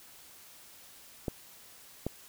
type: clicks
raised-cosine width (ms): 2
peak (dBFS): -18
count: 2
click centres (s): 1.282 / 2.066
effects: white hiss -54 dBFS RMS until 2.28 s